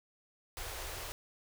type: band-stop noise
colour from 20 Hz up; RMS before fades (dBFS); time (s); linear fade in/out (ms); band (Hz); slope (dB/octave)
pink; -42; 0.57-1.12; 0; 100 to 400; 24
effects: none